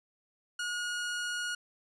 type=tone; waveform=sawtooth; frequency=1443 Hz; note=F#6; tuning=44 cents flat; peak=-29 dBFS; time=0.59-1.55 s; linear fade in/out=5 ms; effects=resampled to 22050 Hz